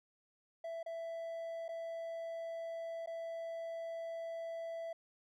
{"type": "tone with dropouts", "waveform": "triangle", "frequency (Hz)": 663, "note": "E5", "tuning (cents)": 10, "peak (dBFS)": -38, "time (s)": [0.64, 4.93], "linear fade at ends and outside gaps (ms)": 5, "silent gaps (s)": [[0.83, 0.861], [1.682, 1.689], [3.061, 3.072]], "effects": []}